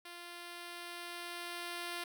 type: tone with level ramp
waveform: 5% pulse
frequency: 347.6 Hz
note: F4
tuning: 8 cents flat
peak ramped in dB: -36 to -27 dBFS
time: 0.05-2.04 s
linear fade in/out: 5 ms
effects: none